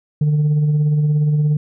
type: tone with tremolo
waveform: sine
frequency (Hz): 150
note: D3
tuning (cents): +37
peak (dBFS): -9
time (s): 0.21-1.57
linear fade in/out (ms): 5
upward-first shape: sine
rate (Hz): 17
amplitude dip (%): 35
effects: tanh soft clip ceiling -11 dBFS